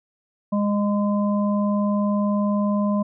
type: harmonic tone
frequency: 205.1 Hz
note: G#3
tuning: 21 cents flat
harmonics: 1 / 3 / 5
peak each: -19 / -27 / -30 dBFS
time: 0.52-3.03 s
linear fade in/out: 10 ms
effects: none